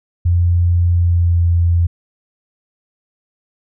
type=tone with pitch glide; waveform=sine; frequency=87 to 85.65 Hz; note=F2 to F2; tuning=-6 to -33 cents; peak=-10 dBFS; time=0.25-1.87 s; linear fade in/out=10 ms; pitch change=-27 cents; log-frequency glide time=0.92-1.43 s; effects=none